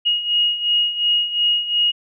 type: beating tone pair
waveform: sine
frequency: 2876 / 2878.8 Hz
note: F#7 / F#7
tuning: -50 / -48 cents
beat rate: 2.8 Hz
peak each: -22 / -17 dBFS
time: 0.05-1.92 s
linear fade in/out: 20 ms
effects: none